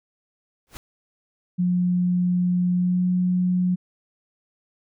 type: noise with exponential growth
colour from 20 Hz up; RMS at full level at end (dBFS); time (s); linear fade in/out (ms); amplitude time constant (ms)
pink; -34; 0.67-0.77; 0; 21
type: tone with pitch glide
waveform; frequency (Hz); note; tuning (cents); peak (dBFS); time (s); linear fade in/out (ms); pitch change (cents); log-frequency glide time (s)
sine; 178.9 to 180.98; F3 to F#3; +42 to -38; -18; 1.58-3.76; 20; +20; 2.74-3.04
effects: none